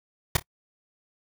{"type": "noise with echo", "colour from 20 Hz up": "pink", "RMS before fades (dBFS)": -20, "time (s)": [0.35, 0.37], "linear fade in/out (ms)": 5, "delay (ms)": 28, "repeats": 2, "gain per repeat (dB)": -14, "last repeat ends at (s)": 0.426, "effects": ["noise-tail reverb RT60 0.1 s tail -25 dB re dry"]}